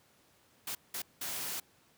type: noise bursts at uneven times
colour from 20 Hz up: white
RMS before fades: -38 dBFS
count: 3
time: 0.67-0.75 / 0.94-1.02 / 1.21-1.6 s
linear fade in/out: 5 ms
effects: pink hiss -66 dBFS RMS until 1.97 s + high-pass 100 Hz 12 dB/octave